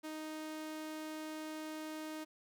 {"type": "tone", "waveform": "sawtooth", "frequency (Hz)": 311.1, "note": "D#4", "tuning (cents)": 0, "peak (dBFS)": -38, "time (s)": [0.03, 2.25], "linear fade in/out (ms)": 20, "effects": []}